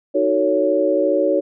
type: chord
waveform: sine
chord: D# half-diminished seventh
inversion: none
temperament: just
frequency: 311.1 / 373.4 / 448 / 560 Hz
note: D#4 / F#4 / A4 / C#5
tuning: 0 / +16 / +31 / +18 cents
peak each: -21 / -21 / -23 / -17 dBFS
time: 0.14-1.41 s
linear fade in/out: 20 ms
effects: none